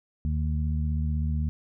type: harmonic tone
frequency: 76.3 Hz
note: D#2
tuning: 33 cents flat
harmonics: 1 / 2 / 3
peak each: -25 / -31 / -35 dBFS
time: 0.25-1.49 s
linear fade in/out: 0 ms
effects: none